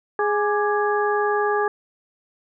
harmonic tone with a mistuned harmonic, 415.7 Hz, G#4, 2 cents sharp, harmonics 1 / 2 / 3 / 4, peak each -21 / -24 / -26 / -27 dBFS, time 0.19-1.68 s, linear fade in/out 2 ms, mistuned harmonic 3, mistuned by -91 cents, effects none

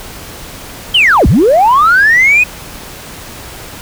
sine linear two-way sweep, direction down then up, 3197 to 41.2 to 2533 Hz, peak -3 dBFS, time 0.94-2.44 s, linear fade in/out 10 ms, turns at 1.27 s, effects tanh soft clip ceiling -1 dBFS + pink hiss -29 dBFS RMS until 3.81 s

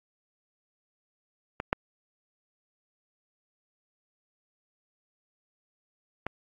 clicks, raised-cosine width 0.5 ms, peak -16 / -8 / -16 dBFS, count 3, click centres 1.601 / 1.729 / 6.266 s, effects AAC 32 kbps

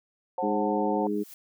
sine chord, F# diminished, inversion second, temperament just, 532.8 / 740 / 888 Hz, C5 / F#5 / A5, +31 / 0 / +16 cents, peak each -31 dBFS, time 0.38-1.07 s, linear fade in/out 2 ms
harmonic tone, 103.4 Hz, G#2, 7 cents flat, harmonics 2 / 3 / 4, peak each -30 / -30 / -30 dBFS, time 0.42-1.24 s, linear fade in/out 20 ms
blue noise with exponential growth, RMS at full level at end -44 dBFS, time 0.9-1.34 s, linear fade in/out 2 ms, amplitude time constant 95 ms
effects none

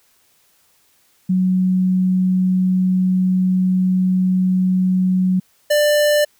sine / square tone pair in turn, 185 / 592.8 Hz, F#3 / D5, 0 / +16 cents, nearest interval octave + minor sixth, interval 2016 cents, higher second, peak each -13 dBFS, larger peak neither, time 1.29-5.4 / 5.7-6.25 s, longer first, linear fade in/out 10 ms, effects white hiss -58 dBFS RMS until 6.39 s

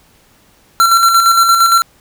square tone with tremolo, 1358 Hz, F6, 49 cents flat, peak -6 dBFS, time 0.8-1.82 s, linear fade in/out 0 ms, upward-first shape square, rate 8.7 Hz, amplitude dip 40%, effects pink hiss -50 dBFS RMS until 2 s

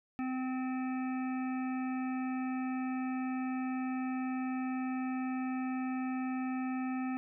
harmonic tone, 258 Hz, C4, 24 cents flat, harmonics 1 / 3 / 5 / 7 / 9 / 10, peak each -33 / -43 / -47 / -50 / -52 / -53 dBFS, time 0.19-7.17 s, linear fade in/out 0 ms, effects none

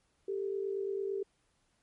sine tone pair together, 392 / 440.9 Hz, G4 / A4, 0 / +4 cents, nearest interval major second, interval 204 cents, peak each -33 / -39 dBFS, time 0.28-1.23 s, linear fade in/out 5 ms, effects pink hiss -74 dBFS RMS until 1.82 s + MP3 48 kbps

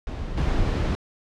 brown noise with level steps, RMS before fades -31 / -22 dBFS, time 0.07-0.95 s, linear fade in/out 0 ms, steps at 0.37 s, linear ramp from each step 5 ms, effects low-pass 5000 Hz 12 dB/octave

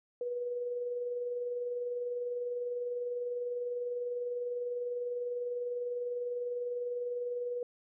sine tone with tremolo, 487.1 Hz, B4, 24 cents flat, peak -31 dBFS, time 0.21-7.63 s, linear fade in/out 2 ms, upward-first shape triangle, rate 20 Hz, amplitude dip 45%, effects none

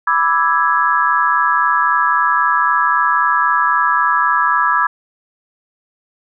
sine chord, E dominant seventh, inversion second, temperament equal, 987.8 / 1174.7 / 1318.5 / 1661.2 Hz, B5 / D6 / E6 / G#6, 0 / 0 / 0 / 0 cents, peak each -17 dBFS, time 0.07-4.87 s, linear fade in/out 5 ms, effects none

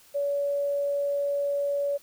sine tone, 568 Hz, C#5, 42 cents sharp, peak -24 dBFS, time 0.14-1.98 s, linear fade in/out 20 ms, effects white hiss -56 dBFS RMS until 2.02 s

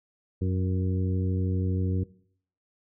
harmonic tone with a mistuned harmonic, 92.6 Hz, F#2, 2 cents sharp, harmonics 1 / 2 / 3 / 4 / 5, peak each -25 / -31 / -35 / -37 / -39 dBFS, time 0.41-2.04 s, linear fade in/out 10 ms, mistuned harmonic 5, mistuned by +24 cents, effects noise-tail reverb RT60 0.6 s tail -20 dB re dry

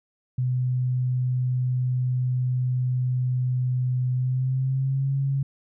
sine tone with pitch glide, 126.4 to 137.05 Hz, B2 to C#3, +41 to -19 cents, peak -21 dBFS, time 0.38-5.43 s, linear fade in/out 5 ms, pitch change +140 cents, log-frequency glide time 4.13-5.14 s, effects none

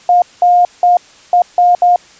sine tone bursts at uneven times, 710 Hz, F5, 28 cents sharp, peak -5 dBFS, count 6, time 0.09-0.22 / 0.42-0.65 / 0.83-0.97 / 1.33-1.42 / 1.58-1.75 / 1.82-1.96 s, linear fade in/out 2 ms, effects white hiss -42 dBFS RMS until 2.19 s + resampled to 16000 Hz

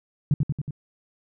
sine tone with echo, 144.2 Hz, D3, 31 cents flat, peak -15 dBFS, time 0.31-0.34 s, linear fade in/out 2 ms, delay 92 ms, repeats 4, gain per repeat -3 dB, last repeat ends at 0.708 s, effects none

